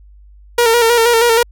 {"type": "tone with vibrato", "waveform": "sawtooth", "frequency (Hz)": 465.6, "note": "A#4", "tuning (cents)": -2, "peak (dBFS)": -5, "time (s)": [0.58, 1.43], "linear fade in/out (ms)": 5, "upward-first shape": "square", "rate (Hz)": 6.3, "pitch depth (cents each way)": 43, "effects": ["added 50 Hz sine -39 dBFS peak until 1.51 s"]}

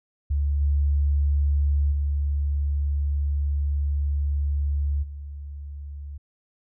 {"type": "tone with level steps", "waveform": "sine", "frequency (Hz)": 71.7, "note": "D2", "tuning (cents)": -41, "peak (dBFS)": [-20, -18, -21, -33], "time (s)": [0.3, 6.18], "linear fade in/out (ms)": 10, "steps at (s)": [0.6, 1.91, 5.02], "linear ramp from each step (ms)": 20, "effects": []}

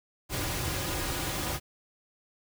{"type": "noise with comb filter", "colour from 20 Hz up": "pink", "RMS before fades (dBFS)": -32, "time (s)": [0.29, 1.6], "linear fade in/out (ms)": 50, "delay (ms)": 4.5, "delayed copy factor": -0.55, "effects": []}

